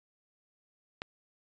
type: click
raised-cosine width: 0.3 ms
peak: -20 dBFS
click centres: 1.019 s
effects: resampled to 16000 Hz